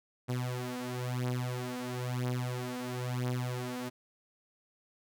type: beating tone pair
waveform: sawtooth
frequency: 124.2 / 125.2 Hz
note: B2 / B2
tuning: +10 / +24 cents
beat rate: 1 Hz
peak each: -32 / -32 dBFS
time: 0.28-3.9 s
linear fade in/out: 20 ms
effects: none